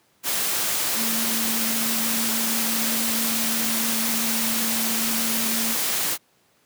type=tone in noise; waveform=sine; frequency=226.5 Hz; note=A#3; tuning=50 cents flat; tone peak=-28 dBFS; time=0.95-5.76 s; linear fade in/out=50 ms; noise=white; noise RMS=-24 dBFS; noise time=0.23-6.18 s; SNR=-7 dB; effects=pink hiss -62 dBFS RMS until 6.65 s + high-pass 150 Hz 12 dB/octave